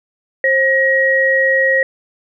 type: tone pair together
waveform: sine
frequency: 531.4 / 1896 Hz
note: C5 / A#6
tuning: +27 / +29 cents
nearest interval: octave + minor seventh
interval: 2202 cents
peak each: -15 / -12 dBFS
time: 0.44-1.83 s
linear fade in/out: 2 ms
effects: none